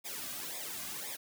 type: noise with flanger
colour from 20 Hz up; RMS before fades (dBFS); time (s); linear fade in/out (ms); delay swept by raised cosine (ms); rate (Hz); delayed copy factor
white; -41; 0.04-1.17; 20; 0.67 to 2.27; 1.9; -0.85
effects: none